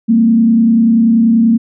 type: tone with frequency modulation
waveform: sine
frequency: 227.4 Hz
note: A#3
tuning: 43 cents flat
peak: -6 dBFS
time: 0.08-1.58 s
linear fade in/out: 20 ms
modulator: 30.3 Hz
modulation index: 0.52
effects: none